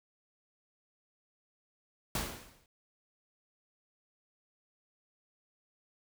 pink noise with exponential decay, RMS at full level -31 dBFS, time 2.15-2.66 s, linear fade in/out 2 ms, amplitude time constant 110 ms, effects none

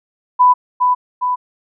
sine tone with echo, 995 Hz, B5, 13 cents sharp, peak -6 dBFS, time 0.39-0.54 s, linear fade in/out 20 ms, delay 410 ms, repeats 2, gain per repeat -4 dB, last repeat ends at 1.36 s, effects none

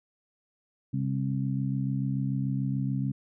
harmonic tone, 66.9 Hz, C2, 39 cents sharp, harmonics 2 / 3 / 4, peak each -28 / -32 / -34 dBFS, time 0.93-3.12 s, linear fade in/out 10 ms, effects none

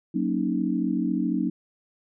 sine chord, D# minor seventh, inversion first, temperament equal, 185 / 233.1 / 277.2 / 311.1 Hz, F#3 / A#3 / C#4 / D#4, 0 / 0 / 0 / 0 cents, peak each -28 dBFS, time 0.14-1.5 s, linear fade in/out 10 ms, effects none

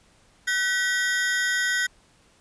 40% pulse ring-modulated tone, 1719 Hz, A6, 41 cents flat, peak -18 dBFS, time 0.47-1.87 s, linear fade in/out 10 ms, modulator 210 Hz, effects pink hiss -59 dBFS RMS until 2.4 s + resampled to 22050 Hz

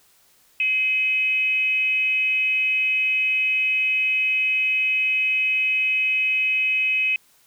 sine tone with frequency modulation, 2540 Hz, D#7, 35 cents sharp, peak -18 dBFS, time 0.6-7.16 s, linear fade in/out 2 ms, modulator 452 Hz, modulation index 0.32, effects white hiss -58 dBFS RMS until 7.46 s

